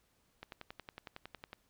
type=click train; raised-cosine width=0.3 ms; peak=-29 dBFS; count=13; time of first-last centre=0.43-1.531 s; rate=10.9 Hz; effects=pink hiss -74 dBFS RMS until 1.69 s